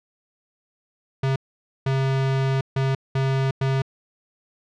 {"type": "tone bursts at uneven times", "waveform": "square", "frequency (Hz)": 134.2, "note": "C3", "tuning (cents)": 44, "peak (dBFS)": -20, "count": 5, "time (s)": [[1.23, 1.36], [1.86, 2.61], [2.76, 2.95], [3.15, 3.51], [3.61, 3.82]], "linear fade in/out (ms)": 5, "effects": ["low-pass 4000 Hz 12 dB/octave"]}